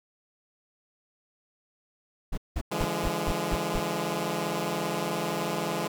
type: noise bursts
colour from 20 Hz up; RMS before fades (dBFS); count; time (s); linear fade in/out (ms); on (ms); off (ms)
brown; -28; 7; 2.32-3.799; 10; 57; 180
type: chord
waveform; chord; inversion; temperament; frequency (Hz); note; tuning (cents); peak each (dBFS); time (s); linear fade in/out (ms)
10% pulse; D diminished; none; equal with one note detuned; 146.83 / 170.13 / 207.7; D3 / F3 / Ab3; 0 / -45 / 0; -27 / -23 / -24; 2.71-5.88; 10
effects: none